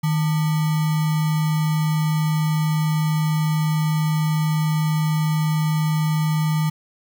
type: tone with sample-and-hold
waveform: sine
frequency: 155.56 Hz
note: D#3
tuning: in tune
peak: -17 dBFS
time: 0.03-6.7 s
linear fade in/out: 10 ms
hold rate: 1050 Hz
effects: none